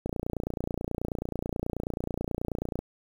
click train, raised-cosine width 2 ms, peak -17 dBFS, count 81, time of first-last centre 0.06-2.79 s, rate 29.3 Hz, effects 8-bit

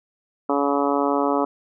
harmonic tone, 141.8 Hz, C#3, 40 cents sharp, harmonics 2 / 3 / 4 / 5 / 6 / 7 / 8 / 9, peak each -23 / -25 / -26 / -27 / -28 / -28 / -29 / -30 dBFS, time 0.49-1.45 s, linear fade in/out 5 ms, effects none

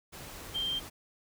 sine tone in noise, 3162 Hz, G7, 14 cents sharp, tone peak -30 dBFS, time 0.54-0.8 s, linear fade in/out 20 ms, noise pink, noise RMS -45 dBFS, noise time 0.12-0.9 s, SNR +12 dB, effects none

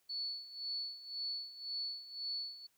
sine tone with tremolo, 4435 Hz, C#8, in tune, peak -36 dBFS, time 0.09-2.67 s, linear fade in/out 10 ms, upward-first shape sine, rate 1.9 Hz, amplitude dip 80%, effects white hiss -75 dBFS RMS until 2.77 s

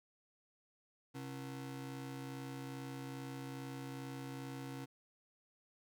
35% pulse ring-modulated tone, 202.4 Hz, G#3, 44 cents flat, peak -39 dBFS, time 1.14-4.86 s, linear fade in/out 20 ms, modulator 70 Hz, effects none

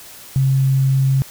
sine tone, 134.2 Hz, C3, 44 cents sharp, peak -12 dBFS, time 0.36-1.22 s, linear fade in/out 0 ms, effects white hiss -39 dBFS RMS until 1.3 s

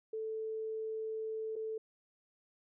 sine tone with dropouts, 440 Hz, A4, in tune, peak -36 dBFS, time 0.13-1.78 s, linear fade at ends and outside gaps 5 ms, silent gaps 1.557-1.562 s, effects none

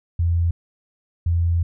sine tone pair in turn, 85 / 85 Hz, F2 / F2, -46 / -46 cents, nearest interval unison, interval 0 cents, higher neither, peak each -16 dBFS, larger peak neither, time 0.19-0.51 / 1.26-1.63 s, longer second, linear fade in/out 5 ms, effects none

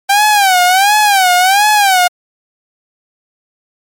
sawtooth tone with vibrato, 780 Hz, G5, 9 cents flat, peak -3 dBFS, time 0.09-2.08 s, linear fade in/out 10 ms, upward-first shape sine, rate 1.4 Hz, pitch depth 150 cents each way, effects MP3 64 kbps

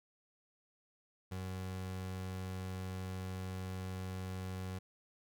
30% pulse tone, 93.3 Hz, F#2, 15 cents sharp, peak -37 dBFS, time 1.31-4.79 s, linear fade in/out 10 ms, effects none

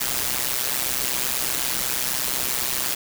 white noise with amplitude modulation, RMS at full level -21 dBFS, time 0-2.95 s, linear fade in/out 10 ms, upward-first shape sine, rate 128 Hz, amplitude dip 85%, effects none

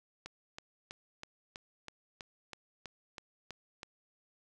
click train, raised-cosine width 0.2 ms, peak -26 dBFS, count 12, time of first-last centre 0.26-3.831 s, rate 3.08 Hz, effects none

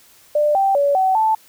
sine tone with pitch steps, 595 / 781 / 568 / 758 / 878 Hz, D5 / G5 / C#5 / F#5 / A5, +22 / -7 / +42 / +42 / -4 cents, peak -13 dBFS, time 0.35-1.35 s, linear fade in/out 5 ms, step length 200 ms, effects white hiss -50 dBFS RMS until 1.48 s

